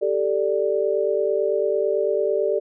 sine chord, G suspended second, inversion none, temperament just, 392 / 441 / 588 Hz, G4 / A4 / D5, 0 / +4 / +2 cents, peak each -23 dBFS, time 0.01-2.6 s, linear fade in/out 20 ms, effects none

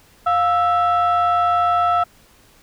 sine tone pair together, 704.5 / 1318.5 Hz, F5 / E6, +15 / 0 cents, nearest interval major seventh, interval 1085 cents, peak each -15 dBFS, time 0.26-2.04 s, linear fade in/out 10 ms, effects tanh soft clip ceiling -11 dBFS + pink hiss -52 dBFS RMS until 2.62 s

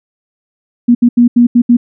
sine tone bursts at uneven times, 240 Hz, B3, 49 cents flat, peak -3 dBFS, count 6, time 0.88-0.95 / 1.02-1.09 / 1.17-1.28 / 1.36-1.47 / 1.55-1.62 / 1.69-1.77 s, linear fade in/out 10 ms, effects none

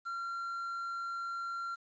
triangle tone with quantisation, 1374 Hz, F6, 29 cents flat, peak -34 dBFS, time 0.05-1.76 s, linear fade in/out 20 ms, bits 10, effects resampled to 16000 Hz

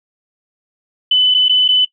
sine tone with dropouts, 3008 Hz, F#7, 28 cents sharp, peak -8 dBFS, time 1.11-1.85 s, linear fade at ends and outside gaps 5 ms, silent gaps 1.342-1.346 / 1.484-1.494 / 1.68-1.687 s, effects noise-tail reverb RT60 0.1 s tail -20 dB re dry

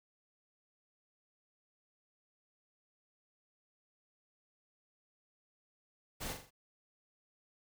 pink noise with echo, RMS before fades -41 dBFS, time 6.2-6.34 s, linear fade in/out 20 ms, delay 42 ms, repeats 4, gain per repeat -6 dB, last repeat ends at 6.508 s, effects none

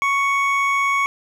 triangle tone pair together, 1108.7 / 2226 Hz, C#6 / C#7, 0 / +7 cents, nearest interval octave, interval 1207 cents, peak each -17 / -18 dBFS, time 0.02-1.06 s, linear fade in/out 0 ms, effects none

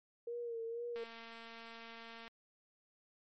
sine tone with vibrato, 466.2 Hz, A#4, in tune, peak -39 dBFS, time 0.27-1.04 s, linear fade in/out 5 ms, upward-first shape sine, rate 2.1 Hz, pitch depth 45 cents each way
click train, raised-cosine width 0.3 ms, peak -36 dBFS, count 303, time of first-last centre 0.96-2.279 s, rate 229 Hz
effects MP3 32 kbps

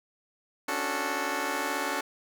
10% pulse chord, D major seventh, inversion third, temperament just, 275.3 / 293.7 / 367.1 / 440.5 Hz, C#4 / D4 / F#4 / A4, -12 / 0 / -14 / +2 cents, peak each -27 dBFS, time 0.68-2.01 s, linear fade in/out 5 ms, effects none

